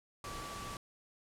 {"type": "tone in noise", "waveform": "sine", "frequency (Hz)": 1153, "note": "D6", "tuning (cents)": -32, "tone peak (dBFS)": -45, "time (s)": [0.24, 0.77], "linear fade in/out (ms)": 2, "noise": "pink", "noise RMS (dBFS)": -45, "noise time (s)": [0.24, 0.77], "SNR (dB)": -3, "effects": ["low-pass 10000 Hz 12 dB/octave"]}